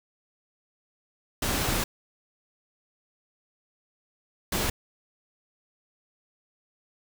pink noise bursts at uneven times, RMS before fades -27 dBFS, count 2, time 1.42-1.84 / 4.52-4.7 s, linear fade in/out 5 ms, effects none

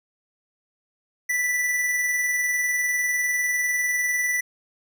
square tone with tremolo, 1975.5 Hz, B6, in tune, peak -21 dBFS, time 1.29-4.41 s, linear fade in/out 10 ms, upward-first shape square, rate 20 Hz, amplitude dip 25%, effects none

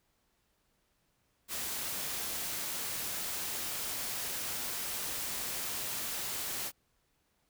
white noise, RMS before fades -37 dBFS, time 1.48-6.72 s, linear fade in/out 50 ms, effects pink hiss -75 dBFS RMS until 7.49 s

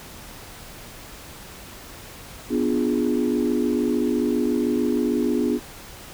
sine chord, B diminished seventh, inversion none, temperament equal, 246.9 / 293.7 / 349.2 / 415.3 Hz, B3 / D4 / F4 / Ab4, 0 / 0 / 0 / 0 cents, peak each -22 / -24 / -25 / -26 dBFS, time 2.49-5.6 s, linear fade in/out 50 ms, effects tanh soft clip ceiling -11 dBFS + pink hiss -41 dBFS RMS until 6.13 s

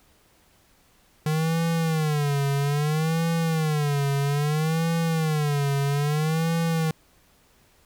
square tone with vibrato, 152.4 Hz, D#3, 36 cents flat, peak -22 dBFS, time 1.26-6.91 s, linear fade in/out 2 ms, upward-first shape sine, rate 0.61 Hz, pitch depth 150 cents each way, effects pink hiss -60 dBFS RMS until 7.85 s

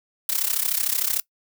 blue noise with amplitude modulation, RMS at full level -20 dBFS, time 0.29-1.2 s, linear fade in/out 2 ms, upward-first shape sine, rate 33.3 Hz, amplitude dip 85%, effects noise-tail reverb RT60 0.1 s tail -22 dB re dry

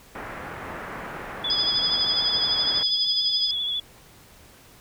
white low-pass noise, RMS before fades -36 dBFS, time 0.15-2.83 s, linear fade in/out 2 ms, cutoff 1800 Hz, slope 24 dB/octave
sine tone with vibrato, 3404 Hz, G#7, 42 cents sharp, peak -24 dBFS, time 1.44-3.8 s, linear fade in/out 5 ms, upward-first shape sine, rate 13 Hz, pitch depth 36 cents each way
sine tone with tremolo, 4978 Hz, D#8, in tune, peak -20 dBFS, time 1.5-3.51 s, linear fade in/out 2 ms, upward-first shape sine, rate 12 Hz, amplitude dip 60%
effects pink hiss -51 dBFS RMS until 4.8 s

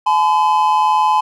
triangle tone pair together, 854 / 1015.6 Hz, G#5 / B5, +48 / +48 cents, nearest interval minor third, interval 300 cents, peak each -12 dBFS, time 0.06-1.21 s, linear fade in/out 10 ms, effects none

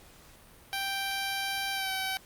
10% pulse tone with pitch glide, 784 to 765.2 Hz, G5 to G5, 0 to -42 cents, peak -22 dBFS, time 0.73-2.17 s, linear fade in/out 0 ms, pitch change -42 cents, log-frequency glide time 1.73-1.91 s, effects pink hiss -55 dBFS RMS until 2.25 s + Opus 48 kbps

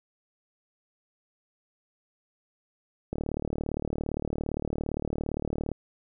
click train, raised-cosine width 2 ms, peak -17 dBFS, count 98, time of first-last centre 3.13-5.717 s, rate 37.5 Hz, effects none

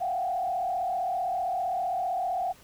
sine tone with frequency modulation, 731 Hz, F#5, 21 cents flat, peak -26 dBFS, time 0-2.53 s, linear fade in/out 20 ms, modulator 35.4 Hz, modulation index 1.3, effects pink hiss -55 dBFS RMS until 2.63 s

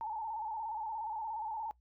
sine tone with vibrato, 880 Hz, A5, in tune, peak -36 dBFS, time 0.01-1.71 s, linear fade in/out 0 ms, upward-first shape square, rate 17 Hz, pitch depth 60 cents each way, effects noise-tail reverb RT60 0.1 s tail -20 dB re dry + added 60 Hz sine -66 dBFS peak until 1.8 s

